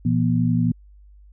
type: tone cluster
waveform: sine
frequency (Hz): 117.1 / 168.8 / 241.2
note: A#2 / E3 / B3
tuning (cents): +8 / +41 / -41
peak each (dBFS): -21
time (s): 0.05-0.72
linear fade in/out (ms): 5
effects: added 50 Hz sine -45 dBFS peak until 1.32 s